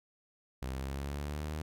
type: linear sweep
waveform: sawtooth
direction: up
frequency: 64.2 to 77.78 Hz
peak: -32 dBFS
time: 0.62-1.62 s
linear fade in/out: 5 ms
effects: none